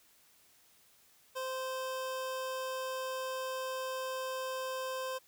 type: tone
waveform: 25% pulse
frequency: 520 Hz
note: C5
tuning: 11 cents flat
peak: -32 dBFS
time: 1.35-5.19 s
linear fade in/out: 20 ms
effects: white hiss -65 dBFS RMS until 5.27 s